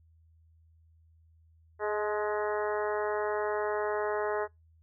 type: harmonic tone with a mistuned harmonic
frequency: 210 Hz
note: G#3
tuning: 19 cents sharp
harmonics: 2 / 3 / 4 / 5 / 6 / 7 / 8 / 9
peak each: -31 / -35 / -37 / -39 / -41 / -42 / -43 / -44 dBFS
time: 1.79-4.48 s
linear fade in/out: 50 ms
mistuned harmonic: 4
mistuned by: +21 cents
effects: noise-tail reverb RT60 0.2 s tail -26 dB re dry + added 81 Hz sine -59 dBFS peak until 4.82 s